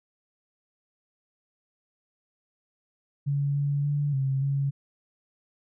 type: tone with pitch steps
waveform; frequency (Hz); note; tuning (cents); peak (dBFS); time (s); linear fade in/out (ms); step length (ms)
sine; 141.7 / 142.7 / 145 / 134.8 / 139.1; C#3 / D3 / D3 / C#3 / C#3; +38 / -49 / -22 / -48 / +6; -23; 3.26-4.71; 20; 290
effects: none